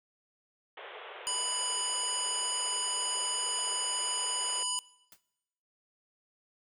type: band-pass noise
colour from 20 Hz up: pink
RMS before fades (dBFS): -46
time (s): 0.77-4.63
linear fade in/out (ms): 2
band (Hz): 380 to 3500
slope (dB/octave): 96
type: harmonic tone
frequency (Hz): 987.8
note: B5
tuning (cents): 0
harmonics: 1 / 3 / 5 / 7 / 9 / 10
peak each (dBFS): -40 / -35 / -39 / -35 / -36 / -40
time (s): 1.27-4.79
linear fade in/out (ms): 0
type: noise with exponential decay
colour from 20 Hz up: white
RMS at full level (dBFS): -48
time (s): 5.12-5.21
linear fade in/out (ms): 2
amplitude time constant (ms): 19
effects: noise-tail reverb RT60 0.9 s tail -20 dB re dry